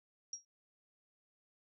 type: tone with exponential decay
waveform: sine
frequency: 5650 Hz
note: F8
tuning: 19 cents sharp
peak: -36 dBFS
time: 0.33-0.45 s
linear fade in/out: 2 ms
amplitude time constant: 24 ms
effects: none